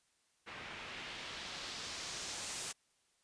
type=noise with low-pass filter sweep; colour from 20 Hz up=white; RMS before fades=-45 dBFS; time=0.46-2.73 s; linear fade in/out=20 ms; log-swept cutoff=2100 to 8400 Hz; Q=1.3; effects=white hiss -75 dBFS RMS until 3.23 s + resampled to 22050 Hz